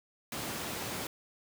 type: high-pass noise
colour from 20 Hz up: pink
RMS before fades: -38 dBFS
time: 0.32-1.07 s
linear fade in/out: 2 ms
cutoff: 120 Hz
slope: 12 dB/octave
effects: none